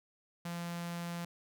sawtooth tone with notch filter, 171.7 Hz, F3, 29 cents flat, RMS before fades -40 dBFS, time 0.45-1.25 s, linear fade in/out 5 ms, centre 370 Hz, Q 1.4, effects none

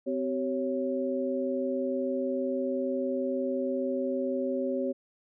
sine tone cluster, 257.2 / 383.5 / 552 Hz, C4 / G4 / C#5, -30 / -38 / -7 cents, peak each -31 / -33 / -31 dBFS, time 0.06-4.93 s, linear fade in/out 20 ms, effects none

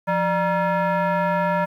sine tone with frequency modulation, 174.61 Hz, F3, in tune, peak -17 dBFS, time 0.07-1.66 s, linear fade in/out 20 ms, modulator 772 Hz, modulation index 1.6, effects tanh soft clip ceiling -14 dBFS + 9-bit

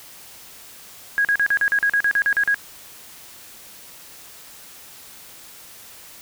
sine tone bursts, 1647 Hz, G#6, 15 cents flat, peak -15 dBFS, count 13, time 1.18-2.544 s, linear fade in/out 0 ms, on 68 ms, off 40 ms, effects white hiss -43 dBFS RMS until 6.21 s

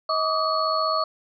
sine tone cluster, 635 / 1151 / 1246 / 4384 Hz, D#5 / D6 / D#6 / C#8, +35 / -35 / +2 / -20 cents, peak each -26 / -24 / -27 / -29 dBFS, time 0.09-1.04 s, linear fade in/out 5 ms, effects none

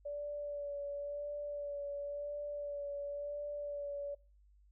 sine tone with vibrato, 577 Hz, D5, 31 cents flat, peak -38 dBFS, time 0.05-4.15 s, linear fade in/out 10 ms, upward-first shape sine, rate 0.95 Hz, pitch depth 20 cents each way, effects noise-tail reverb RT60 0.4 s tail -25 dB re dry + added 50 Hz sine -62 dBFS peak until 4.71 s

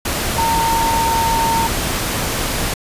sine tone in noise, 913 Hz, A#5, 36 cents flat, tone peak -15 dBFS, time 0.38-1.67 s, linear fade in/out 5 ms, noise pink, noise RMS -20 dBFS, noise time 0.05-2.74 s, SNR +2 dB, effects resampled to 32000 Hz

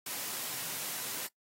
white high-pass noise, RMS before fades -38 dBFS, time 0.06-1.27 s, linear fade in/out 5 ms, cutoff 110 Hz, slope 96 dB/octave, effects noise-tail reverb RT60 0.1 s tail -18 dB re dry + AAC 48 kbps

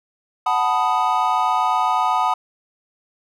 triangle chord, B dominant seventh, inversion second, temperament equal, 740 / 880 / 987.8 / 1244.5 Hz, F#5 / A5 / B5 / D#6, 0 / 0 / 0 / 0 cents, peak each -20 dBFS, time 0.46-2.34 s, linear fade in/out 5 ms, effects none

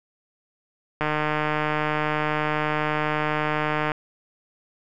click train, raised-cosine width 0.5 ms, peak -9 dBFS, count 443, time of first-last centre 1.01-3.918 s, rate 152 Hz, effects none

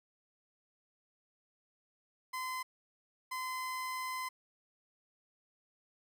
30% pulse tone bursts at uneven times, 1026 Hz, C6, 34 cents flat, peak -34 dBFS, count 2, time 2.33-2.63 / 3.31-4.29 s, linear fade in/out 10 ms, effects none

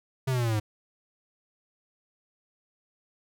square exponential sweep, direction down, 135.1 to 103.83 Hz, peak -25 dBFS, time 0.27-0.6 s, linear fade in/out 10 ms, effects none

